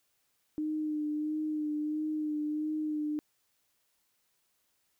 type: tone with vibrato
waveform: sine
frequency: 304.3 Hz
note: D#4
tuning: 38 cents flat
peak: -30 dBFS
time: 0.58-3.19 s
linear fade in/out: 0 ms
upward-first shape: sine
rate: 1.5 Hz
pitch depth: 25 cents each way
effects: white hiss -75 dBFS RMS until 4.99 s